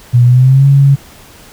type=tone with pitch glide; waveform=sine; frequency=121.6 to 138.88 Hz; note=B2 to C#3; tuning=-26 to +4 cents; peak=-3 dBFS; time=0.13-0.96 s; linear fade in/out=20 ms; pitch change=+230 cents; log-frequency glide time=0.25-0.66 s; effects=pink hiss -38 dBFS RMS until 1.52 s